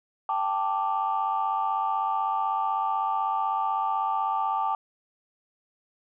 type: chord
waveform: sine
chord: G suspended second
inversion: none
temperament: equal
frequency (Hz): 784 / 880 / 1174.7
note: G5 / A5 / D6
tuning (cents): 0 / 0 / 0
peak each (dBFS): -28 / -27 / -28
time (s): 0.29-4.75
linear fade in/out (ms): 2
effects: tanh soft clip ceiling -16 dBFS